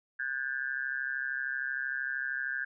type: tone with amplitude modulation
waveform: sine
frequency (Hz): 1603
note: G6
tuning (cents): +38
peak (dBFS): -27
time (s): 0.19-2.65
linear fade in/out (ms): 10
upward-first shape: sine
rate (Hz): 133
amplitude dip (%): 100
effects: none